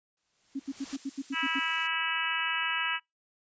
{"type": "noise with exponential growth", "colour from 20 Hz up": "white", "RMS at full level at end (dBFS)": -40, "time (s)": [0.17, 0.96], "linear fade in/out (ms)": 2, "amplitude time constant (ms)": 170}
{"type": "tone bursts", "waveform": "sine", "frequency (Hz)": 273.5, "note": "C#4", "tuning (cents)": -23, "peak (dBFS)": -30, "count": 9, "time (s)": [0.55, 1.596], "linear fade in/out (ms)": 10, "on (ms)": 46, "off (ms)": 79}
{"type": "noise", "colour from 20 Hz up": "blue", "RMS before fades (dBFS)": -47, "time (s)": [0.76, 1.88], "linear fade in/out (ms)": 20}
{"type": "harmonic tone", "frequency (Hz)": 326.1, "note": "E4", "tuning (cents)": -19, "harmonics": [3, 4, 5, 6, 7, 8, 9], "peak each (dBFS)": [-38, -36, -34, -37, -38, -34, -35], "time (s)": [1.32, 3], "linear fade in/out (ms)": 50}
{"effects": ["noise-tail reverb RT60 0.2 s tail -26 dB re dry", "resampled to 16000 Hz"]}